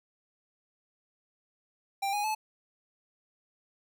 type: tone with pitch steps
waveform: square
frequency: 789 / 825.8 / 864.4 Hz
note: G5 / G#5 / A5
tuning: +11 / -10 / -31 cents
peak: -29 dBFS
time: 2.02-2.35 s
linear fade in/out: 10 ms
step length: 110 ms
effects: none